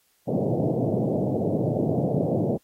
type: band-pass noise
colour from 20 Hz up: pink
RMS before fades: -24 dBFS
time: 0.27-2.58 s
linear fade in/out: 20 ms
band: 110 to 670 Hz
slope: 48 dB/octave
effects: white hiss -66 dBFS RMS until 2.63 s + AAC 48 kbps